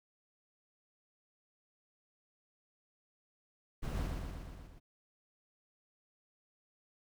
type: noise with echo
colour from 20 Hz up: brown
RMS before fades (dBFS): -37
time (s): 3.82-4.08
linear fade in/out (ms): 20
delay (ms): 120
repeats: 6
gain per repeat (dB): -3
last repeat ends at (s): 4.8
effects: none